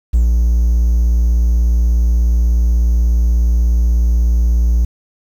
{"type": "tone with ADSR envelope", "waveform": "triangle", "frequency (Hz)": 58.27, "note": "A#1", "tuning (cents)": 0, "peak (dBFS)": -5, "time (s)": [0.13, 4.85], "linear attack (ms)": 15, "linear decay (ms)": 120, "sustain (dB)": -2, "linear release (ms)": 6, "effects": ["tanh soft clip ceiling -1 dBFS", "7-bit"]}